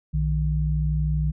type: tone pair together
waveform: sine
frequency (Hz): 60.9 / 153.46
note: B1 / D#3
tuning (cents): -24 / -24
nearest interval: octave + major third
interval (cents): 1600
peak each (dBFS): -23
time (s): 0.13-1.32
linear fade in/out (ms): 20
effects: none